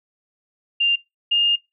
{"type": "tone pair in turn", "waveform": "sine", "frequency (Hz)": [2794, 2825], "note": ["F7", "F7"], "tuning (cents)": [0, 19], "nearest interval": "unison", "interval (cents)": 19, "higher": "second", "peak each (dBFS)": -15, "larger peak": "neither", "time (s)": [[0.8, 0.96], [1.31, 1.56]], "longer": "second", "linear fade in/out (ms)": 10, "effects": ["noise-tail reverb RT60 0.2 s tail -22 dB re dry"]}